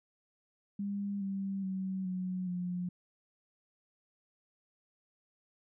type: tone with pitch steps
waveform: sine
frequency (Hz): 201 / 195.17 / 189.5 / 184 / 178.66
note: G3 / G3 / F#3 / F#3 / F3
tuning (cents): +44 / -7 / +42 / -9 / +40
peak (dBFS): -33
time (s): 0.79-2.89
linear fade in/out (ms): 5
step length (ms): 420
effects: none